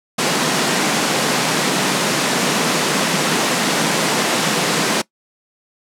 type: high-pass noise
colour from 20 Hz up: pink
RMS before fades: -17 dBFS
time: 0.18-5.02 s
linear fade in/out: 10 ms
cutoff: 150 Hz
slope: 48 dB/octave
effects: noise-tail reverb RT60 0.1 s tail -21 dB re dry + low-pass 9000 Hz 12 dB/octave